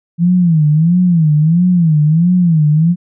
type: tone with vibrato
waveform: sine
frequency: 164.81 Hz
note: E3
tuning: in tune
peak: -7 dBFS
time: 0.18-2.96 s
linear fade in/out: 50 ms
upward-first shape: sine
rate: 1.5 Hz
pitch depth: 170 cents each way
effects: none